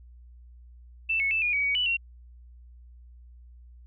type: tone with pitch steps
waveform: sine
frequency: 2658 / 2202 / 2640 / 2438 / 2266 / 2252 / 2966 / 2740 Hz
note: E7 / C#7 / E7 / D#7 / C#7 / C#7 / F#7 / F7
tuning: +14 / -12 / +2 / -36 / +37 / +27 / +4 / -34 cents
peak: -23 dBFS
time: 1.09-1.97 s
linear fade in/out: 10 ms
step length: 110 ms
effects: added 60 Hz sine -47 dBFS peak until 3.86 s